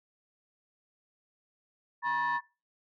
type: tone cluster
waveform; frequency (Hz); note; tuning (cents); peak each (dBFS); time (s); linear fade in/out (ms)
sine; 963 / 1085 / 1765; B5 / C#6 / A6; -44 / -37 / +5; -28 / -34 / -31; 2.02-2.41; 50
effects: noise-tail reverb RT60 0.3 s tail -21 dB re dry + tanh soft clip ceiling -23 dBFS